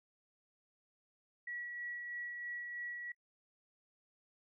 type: tone with tremolo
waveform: sine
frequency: 1930 Hz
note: B6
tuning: 40 cents flat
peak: -40 dBFS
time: 1.47-3.12 s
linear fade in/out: 5 ms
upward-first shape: sine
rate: 3.1 Hz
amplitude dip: 30%
effects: noise-tail reverb RT60 0.1 s tail -22 dB re dry